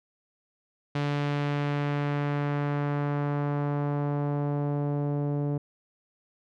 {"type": "tone with low-pass filter sweep", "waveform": "sawtooth", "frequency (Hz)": 144.7, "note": "D3", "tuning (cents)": -25, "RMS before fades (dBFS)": -28, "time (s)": [0.95, 5.58], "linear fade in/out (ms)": 5, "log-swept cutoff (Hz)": [3600, 510], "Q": 0.96, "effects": []}